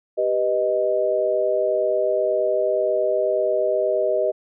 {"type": "chord", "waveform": "sine", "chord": "G augmented", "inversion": "none", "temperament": "equal", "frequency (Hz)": [392, 493.9, 622.3], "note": ["G4", "B4", "D#5"], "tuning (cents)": [0, 0, 0], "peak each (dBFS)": [-24, -24, -20], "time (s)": [0.17, 4.32], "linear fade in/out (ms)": 20, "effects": []}